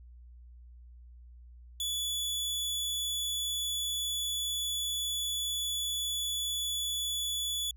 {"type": "tone", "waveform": "sawtooth", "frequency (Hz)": 3433, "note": "A7", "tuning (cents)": -43, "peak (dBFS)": -28, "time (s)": [1.8, 7.71], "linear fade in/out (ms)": 2, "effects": ["added 60 Hz sine -49 dBFS peak until 7.76 s"]}